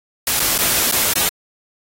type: noise with dropouts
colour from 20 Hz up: white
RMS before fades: -17 dBFS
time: 0.27-1.29 s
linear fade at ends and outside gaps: 2 ms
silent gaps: 0.396-0.401 / 0.58-0.587 / 0.914-0.922 / 1.136-1.155 s
effects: AAC 48 kbps